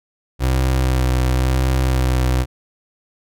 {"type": "tone with vibrato", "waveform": "30% pulse", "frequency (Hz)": 64.1, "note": "C2", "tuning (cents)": -35, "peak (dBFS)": -12, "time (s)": [0.39, 2.46], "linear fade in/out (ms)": 50, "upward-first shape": "sine", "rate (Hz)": 0.94, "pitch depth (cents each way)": 24, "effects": []}